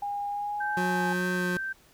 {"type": "tone with pitch glide", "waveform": "sine", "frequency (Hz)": [813, 841.2], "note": ["G#5", "G#5"], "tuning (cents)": [-37, 22], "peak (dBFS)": -29, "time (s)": [0.02, 1.13], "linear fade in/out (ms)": 5, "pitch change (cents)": 59, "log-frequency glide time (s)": [0.28, 0.8]}
{"type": "tone", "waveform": "sine", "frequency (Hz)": 1561, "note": "G6", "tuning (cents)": -8, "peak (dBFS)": -30, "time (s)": [0.6, 1.73], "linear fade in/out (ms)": 10}
{"type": "tone with vibrato", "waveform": "25% pulse", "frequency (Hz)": 180.6, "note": "F#3", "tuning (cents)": -42, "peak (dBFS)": -24, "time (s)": [0.77, 1.57], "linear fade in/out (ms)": 2, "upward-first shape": "sine", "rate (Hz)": 2.4, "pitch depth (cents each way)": 9}
{"effects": ["pink hiss -59 dBFS RMS until 1.93 s"]}